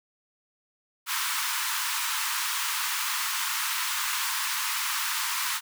pink high-pass noise, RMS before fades -29 dBFS, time 1.06-5.61 s, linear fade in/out 50 ms, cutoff 910 Hz, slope 96 dB/octave, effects none

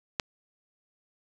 click, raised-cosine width 0.2 ms, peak -9 dBFS, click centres 0.198 s, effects none

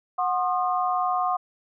sine tone cluster, 732 / 1064 / 1224 Hz, F#5 / C6 / D#6, -19 / +29 / -29 cents, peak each -24 / -27 / -28 dBFS, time 0.18-1.37 s, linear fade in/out 10 ms, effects none

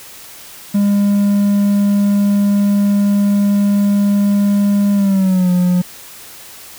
triangle tone with pitch glide, 202.4 to 179.28 Hz, G#3 to F3, -44 to +46 cents, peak -8 dBFS, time 0.74-5.82 s, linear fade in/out 10 ms, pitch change -210 cents, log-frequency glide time 4.94-5.51 s, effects white hiss -36 dBFS RMS until 6.78 s

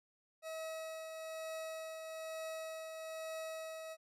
40% pulse tone with tremolo, 641 Hz, E5, 49 cents flat, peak -40 dBFS, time 0.42-3.97 s, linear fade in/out 50 ms, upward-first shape triangle, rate 1.1 Hz, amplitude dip 40%, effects resampled to 32000 Hz

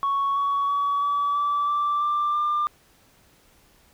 sine tone with pitch steps, 1111 / 1122.6 / 1134.3 / 1146.2 / 1158.2 / 1170.3 / 1182.5 / 1194.9 Hz, C#6 / C#6 / C#6 / D6 / D6 / D6 / D6 / D6, +4 / +22 / +39 / -42 / -24 / -6 / +12 / +30 cents, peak -19 dBFS, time 0.03-2.67 s, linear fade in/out 0 ms, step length 330 ms, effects tanh soft clip ceiling -18 dBFS + pink hiss -58 dBFS RMS until 3.93 s

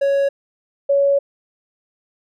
triangle / sine tone pair in turn, 556 / 559.9 Hz, C#5 / C#5, +5 / +17 cents, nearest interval unison, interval 12 cents, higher second, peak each -12 dBFS, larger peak neither, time 0.01-0.29 / 0.89-1.19 s, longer second, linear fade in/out 10 ms, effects none

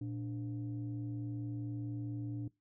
sine tone pair together, 116.37 / 293.7 Hz, A#2 / D4, -3 / 0 cents, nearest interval octave + major third, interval 1603 cents, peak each -38 / -40 dBFS, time 0.01-2.48 s, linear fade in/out 5 ms, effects noise-tail reverb RT60 0.2 s tail -21 dB re dry + tanh soft clip ceiling -32 dBFS

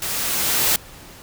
white noise with level ramp, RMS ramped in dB -26 to -17 dBFS, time 0.02-0.76 s, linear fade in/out 2 ms, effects pink hiss -42 dBFS RMS until 1.22 s

